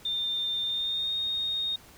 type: tone with pitch glide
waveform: sine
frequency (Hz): 3605 to 3706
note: A7 to A#7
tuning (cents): +41 to -11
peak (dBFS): -27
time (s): 0.05-1.76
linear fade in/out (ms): 5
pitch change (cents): +48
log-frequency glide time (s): 0.63-1.16
effects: pink hiss -53 dBFS RMS until 1.97 s